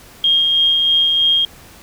sine tone with tremolo, 3233 Hz, G#7, 47 cents flat, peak -10 dBFS, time 0.24-1.45 s, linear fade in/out 2 ms, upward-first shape sine, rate 3.1 Hz, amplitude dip 25%, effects pink hiss -42 dBFS RMS until 1.82 s

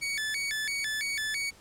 sawtooth tone with vibrato, 1975.5 Hz, B6, in tune, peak -26 dBFS, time 0.01-1.51 s, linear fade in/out 20 ms, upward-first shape square, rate 3 Hz, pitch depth 220 cents each way, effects pink hiss -55 dBFS RMS until 1.6 s + low-pass 11000 Hz 12 dB/octave

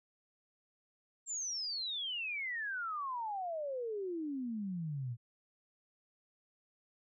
sine exponential sweep, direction down, 7500 to 113.8 Hz, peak -36 dBFS, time 1.26-5.17 s, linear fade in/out 50 ms, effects none

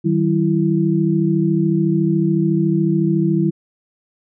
sine tone cluster, 155.9 / 189.8 / 332.7 Hz, D#3 / F#3 / E4, +4 / +44 / +16 cents, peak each -18 dBFS, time 0.04-3.51 s, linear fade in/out 20 ms, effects none

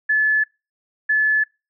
sine tone pair in turn, 1726 / 1726 Hz, A6 / A6, -34 / -34 cents, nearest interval unison, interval 0 cents, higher neither, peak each -14 dBFS, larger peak neither, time 0.09-0.44 / 1.09-1.44 s, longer neither, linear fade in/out 10 ms, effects noise-tail reverb RT60 0.3 s tail -26 dB re dry

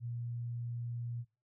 sine tone, 119 Hz, A#2, 36 cents sharp, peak -37 dBFS, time 0-1.25 s, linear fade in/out 50 ms, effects noise-tail reverb RT60 0.3 s tail -20 dB re dry

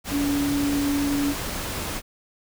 sine tone in noise, 285.1 Hz, C#4, 49 cents sharp, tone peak -21 dBFS, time 0.1-1.35 s, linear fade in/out 50 ms, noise pink, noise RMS -30 dBFS, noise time 0.04-2.02 s, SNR +6 dB, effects none

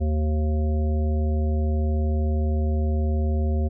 harmonic tone, 76.6 Hz, D#2, 27 cents flat, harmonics 1 / 3 / 5 / 7 / 9, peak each -20 / -30 / -34 / -37 / -39 dBFS, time 0-3.69 s, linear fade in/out 20 ms, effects none

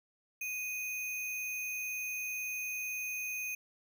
sine tone with sample-and-hold, 2489 Hz, D#7, in tune, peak -35 dBFS, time 0.41-3.55 s, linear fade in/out 5 ms, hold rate 8820 Hz, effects none

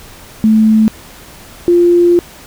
sine tone pair in turn, 218.5 / 348.2 Hz, A3 / F4, -12 / -5 cents, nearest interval minor sixth, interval 807 cents, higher second, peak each -5 dBFS, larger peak neither, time 0.44-0.88 / 1.68-2.19 s, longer second, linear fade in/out 0 ms, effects pink hiss -36 dBFS RMS until 2.46 s

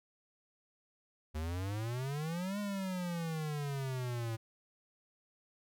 square exponential two-way sweep, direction up then down, 75 to 207.7 to 111.5 Hz, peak -36 dBFS, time 1.34-4.37 s, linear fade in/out 20 ms, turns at 2.59 s, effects none

